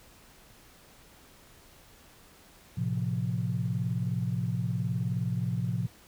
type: chord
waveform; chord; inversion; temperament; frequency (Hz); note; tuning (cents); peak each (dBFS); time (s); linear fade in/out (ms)
sine; F major; first; equal with one note detuned; 111.66 / 130.81 / 174.61; A2 / C3 / F3; +26 / 0 / 0; -31 / -31 / -32; 2.77-5.87; 10
effects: tanh soft clip ceiling -18 dBFS + pink hiss -56 dBFS RMS until 6.07 s